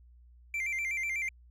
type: tone with vibrato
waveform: triangle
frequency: 2217 Hz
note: C#7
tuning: in tune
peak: -29 dBFS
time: 0.54-1.29 s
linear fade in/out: 2 ms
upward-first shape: square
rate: 8.1 Hz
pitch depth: 95 cents each way
effects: added 60 Hz sine -54 dBFS peak until 1.5 s